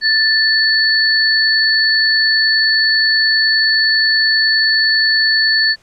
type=tone pair together; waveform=sine; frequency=1764 / 4445 Hz; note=A6 / C#8; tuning=+4 / +4 cents; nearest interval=octave + major third; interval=1600 cents; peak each=-13 dBFS; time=0.01-5.76 s; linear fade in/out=50 ms; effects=pink hiss -52 dBFS RMS until 5.82 s + low-pass 8000 Hz 12 dB/octave